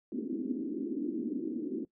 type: band-pass noise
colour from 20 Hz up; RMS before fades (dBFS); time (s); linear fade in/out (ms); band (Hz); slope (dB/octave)
pink; -35; 0.12-1.85; 2; 240 to 350; 48
effects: noise-tail reverb RT60 0.1 s tail -18 dB re dry